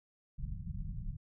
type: low-pass noise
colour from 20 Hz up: pink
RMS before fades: -40 dBFS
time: 0.38-1.17 s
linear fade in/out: 10 ms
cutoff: 180 Hz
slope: 48 dB/octave
effects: none